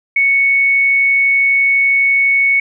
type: tone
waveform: sine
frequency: 2217 Hz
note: C#7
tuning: in tune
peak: -9 dBFS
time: 0.16-2.6 s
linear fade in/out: 5 ms
effects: none